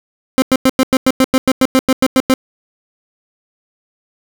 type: tone bursts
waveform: 30% pulse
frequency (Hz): 261.6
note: C4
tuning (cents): 0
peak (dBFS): -5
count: 15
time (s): 0.38-2.339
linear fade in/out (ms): 0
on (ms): 41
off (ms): 96
effects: none